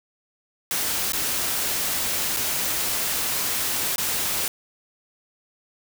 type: noise with dropouts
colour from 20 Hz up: white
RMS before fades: -25 dBFS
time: 0.71-4.48 s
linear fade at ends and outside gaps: 1 ms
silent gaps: 1.121-1.133 / 2.365-2.369 / 3.96-3.981 s
effects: none